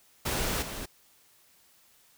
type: noise with level steps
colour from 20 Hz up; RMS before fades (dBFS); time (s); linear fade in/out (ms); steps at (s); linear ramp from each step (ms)
pink; -30 / -38; 0.25-0.86; 10; 0.62; 5
effects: white hiss -62 dBFS RMS until 2.17 s